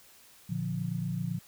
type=chord; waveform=sine; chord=Bb major; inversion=none; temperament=equal; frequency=116.54 / 146.83 / 174.61 Hz; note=Bb2 / D3 / F3; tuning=0 / 0 / 0 cents; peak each=-36 / -35 / -33 dBFS; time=0.49-1.39 s; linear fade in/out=10 ms; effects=white hiss -57 dBFS RMS until 1.47 s